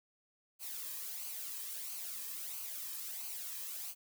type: noise with flanger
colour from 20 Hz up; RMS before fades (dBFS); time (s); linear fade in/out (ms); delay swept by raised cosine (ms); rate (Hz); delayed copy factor
blue; -43; 0.59-3.95; 50; 0.55 to 1.44; 1.5; -0.55
effects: none